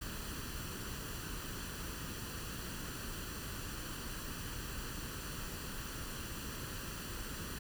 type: noise with comb filter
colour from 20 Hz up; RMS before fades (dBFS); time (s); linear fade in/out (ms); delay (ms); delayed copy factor
pink; -43; 0.01-7.59; 10; 0.68; +0.6
effects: none